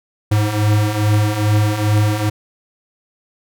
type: beating tone pair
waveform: square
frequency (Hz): 103.83 / 106.23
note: G#2 / G#2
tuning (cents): 0 / +40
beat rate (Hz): 2.4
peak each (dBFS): -20 / -15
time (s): 0.31-2.3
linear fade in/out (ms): 10
effects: none